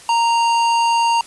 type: tone with hard clipping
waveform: sine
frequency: 929 Hz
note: A#5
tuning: 6 cents flat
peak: -15 dBFS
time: 0.09-1.21 s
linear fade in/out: 2 ms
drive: 14 dB
effects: white hiss -41 dBFS RMS until 1.26 s + resampled to 24000 Hz